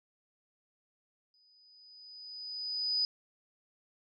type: tone with exponential growth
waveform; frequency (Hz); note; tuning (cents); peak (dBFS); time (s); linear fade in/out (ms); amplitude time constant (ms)
sine; 4978; D#8; 0; -26; 1.34-3.05; 1; 370
effects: none